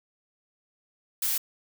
blue noise, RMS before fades -27 dBFS, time 1.22-1.38 s, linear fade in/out 5 ms, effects none

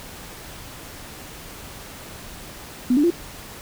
sine tone with pitch steps, 249.1 / 292.8 / 344.2 Hz, B3 / D4 / F4, +15 / -5 / -25 cents, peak -14 dBFS, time 2.9-3.104 s, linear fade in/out 5 ms, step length 68 ms, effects pink hiss -39 dBFS RMS until 3.61 s

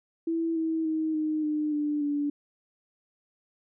sine tone with pitch steps, 329.6 / 322.6 / 315.8 / 309.1 / 302.6 / 296.2 / 289.9 Hz, E4 / E4 / D#4 / D#4 / D#4 / D4 / D4, 0 / -37 / +26 / -11 / -48 / +15 / -22 cents, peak -25 dBFS, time 0.27-2.3 s, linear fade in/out 5 ms, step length 290 ms, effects none

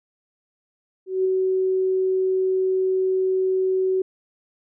sine tone with ADSR envelope, 376.1 Hz, F#4, 28 cents sharp, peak -16 dBFS, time 1.06-4.02 s, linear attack 190 ms, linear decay 7 ms, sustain -2 dB, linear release 5 ms, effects none

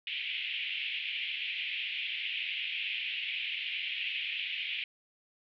pink band-pass noise, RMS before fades -36 dBFS, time 0.07-4.84 s, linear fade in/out 2 ms, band 2300 to 3200 Hz, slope 48 dB/octave, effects none

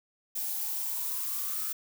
violet noise with high-pass filter sweep, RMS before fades -33 dBFS, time 0.35-1.73 s, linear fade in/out 10 ms, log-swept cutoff 710 to 1300 Hz, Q 10, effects none

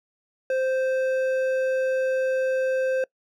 sine tone with hard clipping, 522 Hz, C5, 4 cents flat, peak -23 dBFS, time 0.5-3.04 s, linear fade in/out 2 ms, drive 8 dB, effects noise-tail reverb RT60 0.1 s tail -24 dB re dry

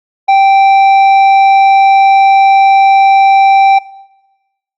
sine tone with tanh clipping, 782 Hz, G5, 4 cents flat, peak -5 dBFS, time 0.28-3.79 s, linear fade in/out 10 ms, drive 8 dB, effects noise-tail reverb RT60 1.0 s tail -20 dB re dry + Opus 48 kbps

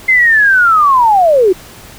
sine linear sweep, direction down, 2093 to 347.1 Hz, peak -5 dBFS, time 0.08-1.53 s, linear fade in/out 10 ms, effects pink hiss -35 dBFS RMS until 1.98 s

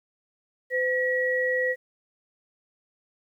sine tone pair together, 508.3 / 1919 Hz, B4 / A#6, +50 / +50 cents, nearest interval octave + major seventh, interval 2300 cents, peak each -25 dBFS, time 0.7-1.76 s, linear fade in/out 50 ms, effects 10-bit

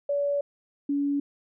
sine tone pair in turn, 571 / 284 Hz, D5 / C#4, -49 / +42 cents, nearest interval octave, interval 1209 cents, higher first, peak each -23 dBFS, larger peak neither, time 0.09-0.41 / 0.89-1.2 s, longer first, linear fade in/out 5 ms, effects none

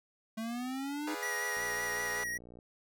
square linear sweep, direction up, 218.8 to 311.1 Hz, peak -36 dBFS, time 0.37-1.15 s, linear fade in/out 10 ms
15% pulse chord, G# diminished seventh, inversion none, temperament equal, 415.3 / 493.9 / 587.3 / 698.5 Hz, G#4 / B4 / D5 / F5, 0 / 0 / 0 / 0 cents, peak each -35 / -35 / -41 / -40 dBFS, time 1.07-2.24 s, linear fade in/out 5 ms
square tone with vibrato, 1914 Hz, A#6, 45 cents sharp, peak -35 dBFS, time 1.22-2.38 s, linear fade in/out 10 ms, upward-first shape sine, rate 5.3 Hz, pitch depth 31 cents each way
click train, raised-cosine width 2 ms, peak -39 dBFS, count 62, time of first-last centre 1.57-2.588 s, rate 59.9 Hz
effects none

